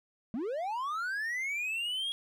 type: linear sweep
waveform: triangle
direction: up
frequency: 203.4 to 3322 Hz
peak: -30 dBFS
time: 0.34-2.12 s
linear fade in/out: 0 ms
effects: none